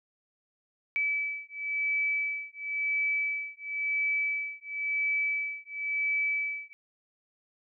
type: beating tone pair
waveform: sine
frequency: 2300 / 2300.96 Hz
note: D7 / D7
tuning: -37 / -36 cents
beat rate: 0.96 Hz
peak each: -31 dBFS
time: 0.96-6.73 s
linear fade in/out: 0 ms
effects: none